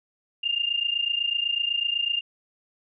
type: tone pair together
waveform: sine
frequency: 2794 / 2822 Hz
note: F7 / F7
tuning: 0 / +17 cents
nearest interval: unison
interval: 17 cents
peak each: -26 dBFS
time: 0.43-2.21 s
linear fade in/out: 10 ms
effects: none